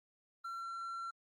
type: tone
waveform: triangle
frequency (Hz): 1359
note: F6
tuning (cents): -48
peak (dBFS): -38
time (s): 0.44-1.11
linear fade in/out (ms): 10
effects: Opus 32 kbps